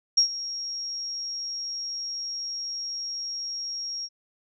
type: tone with ADSR envelope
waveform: sine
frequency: 5588 Hz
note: F8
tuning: in tune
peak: -14 dBFS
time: 0.17-4.09 s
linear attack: 10 ms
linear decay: 96 ms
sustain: -16 dB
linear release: 47 ms
effects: none